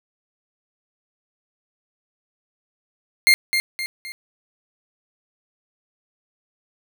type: tone with echo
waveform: 30% pulse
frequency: 2115 Hz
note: C7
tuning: 18 cents sharp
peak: -8 dBFS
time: 3.27-3.34 s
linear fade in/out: 0 ms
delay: 260 ms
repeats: 3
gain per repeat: -7 dB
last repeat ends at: 4.12 s
effects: none